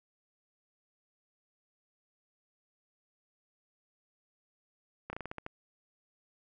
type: slowing click train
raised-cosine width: 0.5 ms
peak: -24 dBFS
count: 8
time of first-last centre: 5.1-5.464 s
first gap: 30 ms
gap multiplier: 1.18
effects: none